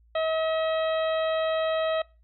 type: harmonic tone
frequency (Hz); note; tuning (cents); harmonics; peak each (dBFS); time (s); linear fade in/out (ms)
640; D#5; +49; 1 / 2 / 3 / 4 / 5 / 6; -24 / -33 / -37 / -41 / -39 / -41; 0.15-2.02; 5
effects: noise-tail reverb RT60 0.3 s tail -23 dB re dry + added 57 Hz sine -56 dBFS peak until 2.23 s